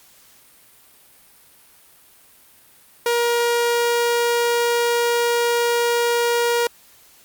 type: tone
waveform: sawtooth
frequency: 474.2 Hz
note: A#4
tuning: 30 cents sharp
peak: -13 dBFS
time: 3.06-6.67 s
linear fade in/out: 2 ms
effects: white hiss -51 dBFS RMS until 7.24 s + Opus 48 kbps